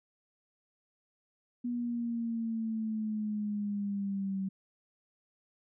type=exponential sweep; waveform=sine; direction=down; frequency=243.3 to 191.4 Hz; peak=-31 dBFS; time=1.64-4.49 s; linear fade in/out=10 ms; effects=none